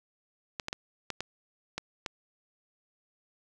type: clicks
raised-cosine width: 0.2 ms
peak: -16 dBFS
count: 7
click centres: 0.598 / 0.684 / 0.729 / 1.103 / 1.206 / 1.78 / 2.062 s
effects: none